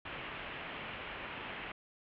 white low-pass noise, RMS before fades -44 dBFS, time 0.05-1.72 s, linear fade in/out 5 ms, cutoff 3000 Hz, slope 48 dB/octave, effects none

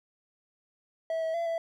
triangle tone with pitch steps, 651 / 646 / 676 / 663 Hz, E5 / E5 / E5 / E5, -22 / -35 / +43 / +10 cents, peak -26 dBFS, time 1.1-1.58 s, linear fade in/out 2 ms, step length 120 ms, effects none

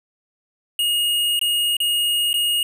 square tone with dropouts, 2865 Hz, F7, 44 cents sharp, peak -18 dBFS, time 0.79-2.63 s, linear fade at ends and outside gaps 2 ms, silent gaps 1.393-1.413 / 1.768-1.802 / 2.331-2.34 s, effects none

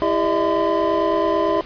triangle tone cluster, 330.5 / 399.5 / 600 / 649 / 1018 Hz, E4 / G4 / D5 / E5 / C6, +5 / +33 / +37 / -27 / -48 cents, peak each -21 dBFS, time 0.02-1.61 s, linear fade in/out 0 ms, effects pink hiss -38 dBFS RMS until 1.65 s + resampled to 11025 Hz

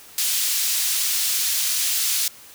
pink high-pass noise, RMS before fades -22 dBFS, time 0.18-2.28 s, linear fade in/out 2 ms, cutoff 4100 Hz, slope 12 dB/octave, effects white hiss -45 dBFS RMS until 2.54 s

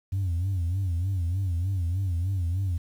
sine tone with vibrato, 90.8 Hz, F#2, 32 cents flat, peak -22 dBFS, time 0.12-2.78 s, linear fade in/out 10 ms, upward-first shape sine, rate 3.3 Hz, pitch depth 140 cents each way, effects tanh soft clip ceiling -22 dBFS + 9-bit

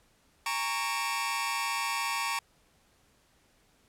sawtooth tone cluster, 814 / 924 / 1114 / 2365 / 2642 Hz, G#5 / A#5 / C#6 / D7 / E7, -35 / -16 / +8 / +12 / +3 cents, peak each -38 / -30 / -30 / -34 / -35 dBFS, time 0.46-2.39 s, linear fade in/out 2 ms, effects pink hiss -66 dBFS RMS until 3.88 s + low-pass 12000 Hz 12 dB/octave

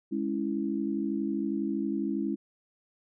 sine chord, C# minor, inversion second, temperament equal, 207.7 / 277.2 / 329.6 Hz, G#3 / C#4 / E4, 0 / 0 / 0 cents, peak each -32 dBFS, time 0.11-2.36 s, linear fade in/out 20 ms, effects none

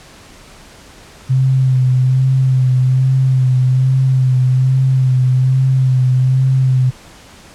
sine tone with vibrato, 129.8 Hz, C3, 13 cents flat, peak -9 dBFS, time 1.29-6.91 s, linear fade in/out 20 ms, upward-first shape sine, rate 1.2 Hz, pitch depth 29 cents each way, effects pink hiss -40 dBFS RMS until 7.54 s + low-pass 9000 Hz 12 dB/octave

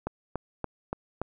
click train, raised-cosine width 1 ms, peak -16 dBFS, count 5, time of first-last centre 0.07-1.216 s, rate 3.49 Hz, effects none

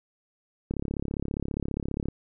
click train, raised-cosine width 3 ms, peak -17 dBFS, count 49, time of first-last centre 0.71-2.085 s, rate 34.9 Hz, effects none

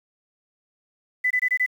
sine tone bursts, 2000 Hz, B6, 21 cents sharp, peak -18 dBFS, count 5, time 1.24-1.663 s, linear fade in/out 10 ms, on 67 ms, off 22 ms, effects 8-bit

